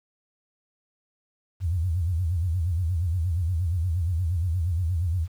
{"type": "tone with vibrato", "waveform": "sine", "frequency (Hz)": 86.3, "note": "F2", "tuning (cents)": -20, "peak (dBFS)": -22, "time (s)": [1.6, 5.28], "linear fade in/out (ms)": 50, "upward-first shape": "sine", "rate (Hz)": 8.5, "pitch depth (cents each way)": 160, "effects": ["9-bit"]}